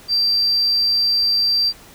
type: tone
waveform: sine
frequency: 4699 Hz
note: D8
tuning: in tune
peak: -13 dBFS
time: 0.08-1.73 s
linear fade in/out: 50 ms
effects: tanh soft clip ceiling -11 dBFS + pink hiss -44 dBFS RMS until 1.94 s